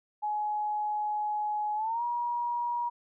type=tone with pitch glide; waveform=sine; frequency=842 to 956.1 Hz; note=G#5 to A#5; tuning=+24 to +44 cents; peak=-28 dBFS; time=0.22-2.9 s; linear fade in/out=20 ms; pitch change=+220 cents; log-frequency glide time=1.75-2.03 s; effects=none

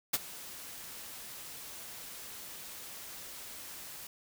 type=noise with ADSR envelope; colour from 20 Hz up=white; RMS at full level=-27 dBFS; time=0.13-4.07 s; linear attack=10 ms; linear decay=33 ms; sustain=-19 dB; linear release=3 ms; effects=none

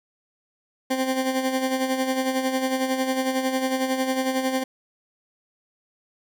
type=tone with tremolo; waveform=20% pulse; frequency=261.6 Hz; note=C4; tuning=in tune; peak=-15 dBFS; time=0.9-4.64 s; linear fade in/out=10 ms; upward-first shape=sine; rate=11 Hz; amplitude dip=55%; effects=none

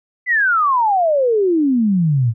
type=exponential sweep; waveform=sine; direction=down; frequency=2043 to 108.5 Hz; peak=-12 dBFS; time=0.26-2.34 s; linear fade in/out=50 ms; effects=none

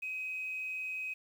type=tone with amplitude modulation; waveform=sine; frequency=2527 Hz; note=D#7; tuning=26 cents sharp; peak=-33 dBFS; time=0.02-1.14 s; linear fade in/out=10 ms; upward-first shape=sine; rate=178 Hz; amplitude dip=40%; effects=tanh soft clip ceiling -29 dBFS + 10-bit

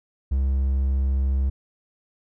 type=tone; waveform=triangle; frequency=67 Hz; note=C2; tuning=42 cents sharp; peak=-17 dBFS; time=0.31-1.5 s; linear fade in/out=10 ms; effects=none

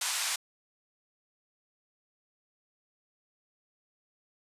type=band-pass noise; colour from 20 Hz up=white; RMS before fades=-32 dBFS; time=0.01-0.36 s; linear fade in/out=5 ms; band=800 to 9700 Hz; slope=24 dB/octave; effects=resampled to 32000 Hz

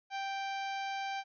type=harmonic tone; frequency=784 Hz; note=G5; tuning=in tune; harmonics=1 / 2 / 3 / 4 / 5 / 6 / 7 / 8; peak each=-36 / -44 / -44 / -49 / -52 / -53 / -57 / -58 dBFS; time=0.1-1.24 s; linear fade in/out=50 ms; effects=none

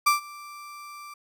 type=tone with ADSR envelope; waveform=35% pulse; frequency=1174.7 Hz; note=D6; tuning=in tune; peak=-14 dBFS; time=0.06-1.14 s; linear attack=11 ms; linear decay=130 ms; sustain=-24 dB; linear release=6 ms; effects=none

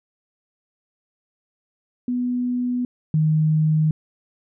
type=tone pair in turn; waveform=sine; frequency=246.9 / 155.54 Hz; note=B3 / D#3; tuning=0 / 0 cents; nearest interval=minor sixth; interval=800 cents; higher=first; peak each=-20 / -15 dBFS; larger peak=second; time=2.08-2.85 / 3.14-3.91 s; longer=neither; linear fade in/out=2 ms; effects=none

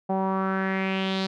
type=tone with low-pass filter sweep; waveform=sawtooth; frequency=191 Hz; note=G3; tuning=45 cents flat; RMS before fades=-26 dBFS; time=0.09-1.27 s; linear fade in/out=10 ms; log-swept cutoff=750 to 4400 Hz; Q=3.7; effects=none

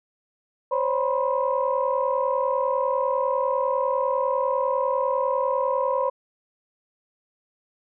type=tone cluster; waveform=sine; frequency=520 / 560 / 976 / 1046 Hz; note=C5 / C#5 / B5 / C6; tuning=-11 / +18 / -21 / -1 cents; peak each=-24 / -26 / -26 / -29 dBFS; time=0.71-6.1 s; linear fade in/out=10 ms; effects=tanh soft clip ceiling -10 dBFS

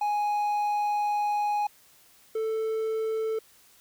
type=tone pair in turn; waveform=triangle; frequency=830.6 / 441.8 Hz; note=G#5 / A4; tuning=0 / +7 cents; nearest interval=major seventh; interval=1093 cents; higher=first; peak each=-22 / -24 dBFS; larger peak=first; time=0.01-1.67 / 2.35-3.39 s; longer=first; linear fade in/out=5 ms; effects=white hiss -58 dBFS RMS until 3.8 s

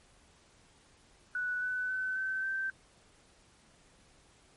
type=tone with pitch steps; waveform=sine; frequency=1480 / 1498.9 / 1518.1 / 1537.5 / 1557.2 Hz; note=F#6 / F#6 / F#6 / G6 / G6; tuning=0 / +22 / +44 / -34 / -12 cents; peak=-31 dBFS; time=1.35-2.7 s; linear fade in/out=2 ms; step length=270 ms; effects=pink hiss -63 dBFS RMS until 4.56 s + MP3 48 kbps

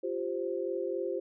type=chord; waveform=sine; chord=F suspended second; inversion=none; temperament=just; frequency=349.2 / 392.9 / 523.8 Hz; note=F4 / G4 / C5; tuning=0 / +4 / +2 cents; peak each=-35 / -35 / -35 dBFS; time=0.03-1.2 s; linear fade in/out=10 ms; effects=none

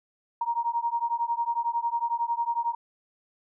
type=beating tone pair; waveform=sine; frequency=932.3 / 943.3 Hz; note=A#5 / A#5; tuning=0 / +20 cents; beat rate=11 Hz; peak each=-28 dBFS; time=0.41-2.75 s; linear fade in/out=5 ms; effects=none

